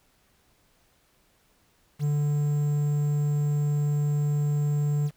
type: tone with quantisation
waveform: triangle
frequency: 146.83 Hz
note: D3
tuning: in tune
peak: -20 dBFS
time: 1.99-5.11 s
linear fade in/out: 50 ms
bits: 8
effects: pink hiss -65 dBFS RMS until 5.16 s